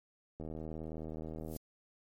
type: click train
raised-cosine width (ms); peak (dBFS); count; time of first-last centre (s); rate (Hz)
2; -30; 93; 0.4-1.563; 79.1
type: noise with exponential growth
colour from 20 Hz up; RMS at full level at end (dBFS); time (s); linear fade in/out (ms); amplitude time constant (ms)
violet; -43; 1.39-1.57; 2; 37
effects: MP3 64 kbps